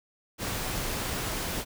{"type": "noise", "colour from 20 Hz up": "pink", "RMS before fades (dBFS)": -32, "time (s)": [0.38, 1.65], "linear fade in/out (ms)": 50, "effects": []}